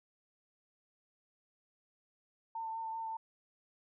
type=tone with vibrato; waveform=sine; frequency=898 Hz; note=A5; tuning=35 cents sharp; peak=-37 dBFS; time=2.55-3.17 s; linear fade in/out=5 ms; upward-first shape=sine; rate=5.1 Hz; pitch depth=17 cents each way; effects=none